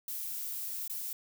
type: noise with dropouts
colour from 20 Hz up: violet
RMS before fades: -38 dBFS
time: 0.08-1.13 s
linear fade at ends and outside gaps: 2 ms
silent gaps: 0.878-0.897 s
effects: none